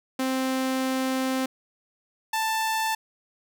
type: tone pair in turn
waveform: sawtooth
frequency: 261.7 / 884.1 Hz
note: C4 / A5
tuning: 0 / +8 cents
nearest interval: octave + major sixth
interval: 2108 cents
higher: second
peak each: -20 dBFS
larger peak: neither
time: 0.19-1.46 / 2.33-2.95 s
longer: first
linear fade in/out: 5 ms
effects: none